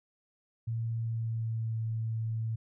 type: tone with pitch glide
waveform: sine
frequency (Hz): 114.4 to 112.18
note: A#2 to A2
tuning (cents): -32 to +34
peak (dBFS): -30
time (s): 0.67-2.56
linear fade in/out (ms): 10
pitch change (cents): -34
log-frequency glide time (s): 0.96-1.74
effects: none